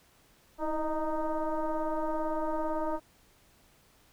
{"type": "tone with frequency modulation", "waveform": "sine", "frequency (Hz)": 303.1, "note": "D#4", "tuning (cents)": -45, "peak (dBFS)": -28, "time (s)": [0.58, 3], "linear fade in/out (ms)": 50, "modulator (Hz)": 312, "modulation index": 2.5, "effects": ["pink hiss -63 dBFS RMS until 4.12 s"]}